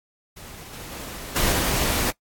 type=noise with level steps; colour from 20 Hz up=pink; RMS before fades=-41 / -38 / -36 / -21 / -23 dBFS; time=0.36-2.11 s; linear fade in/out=10 ms; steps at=0.73 / 0.92 / 1.36 / 1.52 s; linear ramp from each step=2 ms; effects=noise-tail reverb RT60 0.1 s tail -19 dB re dry + AAC 64 kbps